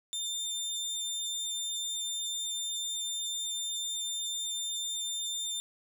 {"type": "tone", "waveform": "25% pulse", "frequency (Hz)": 3598, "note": "A7", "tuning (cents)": 38, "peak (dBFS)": -29, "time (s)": [0.13, 5.6], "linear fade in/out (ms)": 0, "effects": []}